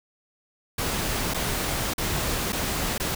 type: noise with dropouts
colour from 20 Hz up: pink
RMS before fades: -27 dBFS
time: 0.78-3.15 s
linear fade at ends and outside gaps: 5 ms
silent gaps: 1.338-1.343 / 1.937-1.98 / 2.523-2.528 / 2.98-2.999 s
effects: none